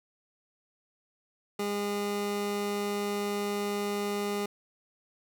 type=tone pair together; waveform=25% pulse; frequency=204.2 / 408.4 Hz; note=G#3 / G#4; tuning=-29 / -29 cents; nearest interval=octave; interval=1200 cents; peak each=-29 / -31 dBFS; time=1.59-4.46 s; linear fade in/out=5 ms; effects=none